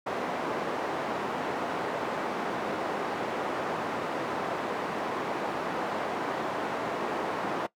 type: band-pass noise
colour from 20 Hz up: white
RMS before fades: -32 dBFS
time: 0.06-7.67 s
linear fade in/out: 10 ms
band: 230 to 920 Hz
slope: 12 dB/octave
effects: noise-tail reverb RT60 0.1 s tail -19 dB re dry